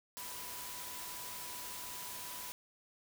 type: tone in noise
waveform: sine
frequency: 988 Hz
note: B5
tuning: in tune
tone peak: -52 dBFS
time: 0.17-2.52 s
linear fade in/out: 0 ms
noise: white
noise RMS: -45 dBFS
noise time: 0.17-2.52 s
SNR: -10 dB
effects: none